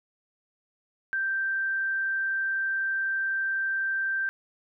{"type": "tone", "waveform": "sine", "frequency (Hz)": 1568, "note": "G6", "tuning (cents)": 0, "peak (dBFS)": -25, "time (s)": [1.13, 4.29], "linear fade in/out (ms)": 0, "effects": []}